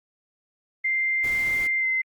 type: tone with pitch glide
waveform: sine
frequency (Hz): 2093 to 2065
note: C7 to C7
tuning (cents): 0 to -23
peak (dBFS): -21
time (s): 0.84-2.02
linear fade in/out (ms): 10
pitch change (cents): -23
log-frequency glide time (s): 1.78-1.86
type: noise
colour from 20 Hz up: pink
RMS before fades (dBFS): -40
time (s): 1.24-1.67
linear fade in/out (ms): 2
effects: Opus 24 kbps